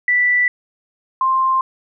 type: tone pair in turn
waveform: sine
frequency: 1971 / 1051.7 Hz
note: B6 / C6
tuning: -4 / +9 cents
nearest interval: major seventh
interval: 1087 cents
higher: first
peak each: -12 / -13 dBFS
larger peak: first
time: 0.08-0.48 / 1.21-1.61 s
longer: neither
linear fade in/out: 2 ms
effects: none